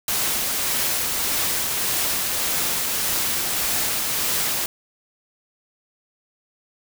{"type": "noise with tremolo", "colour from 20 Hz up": "white", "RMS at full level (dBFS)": -22, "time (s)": [0.08, 4.66], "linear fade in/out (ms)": 2, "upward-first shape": "triangle", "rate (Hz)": 1.7, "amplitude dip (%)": 25, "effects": []}